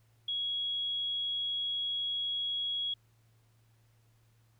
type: tone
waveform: sine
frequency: 3324 Hz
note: G#7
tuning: 1 cent sharp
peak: -31 dBFS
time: 0.28-2.94 s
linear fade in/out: 5 ms
effects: added 113 Hz sine -64 dBFS peak until 4.59 s + pink hiss -73 dBFS RMS until 4.59 s